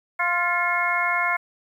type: harmonic tone with a mistuned harmonic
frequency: 349.2 Hz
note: F4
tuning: in tune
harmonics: 2 / 3 / 4 / 5 / 6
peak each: -28 / -26 / -27 / -28 / -24 dBFS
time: 0.19-1.37 s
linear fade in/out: 10 ms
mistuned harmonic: 6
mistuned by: +53 cents
effects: 9-bit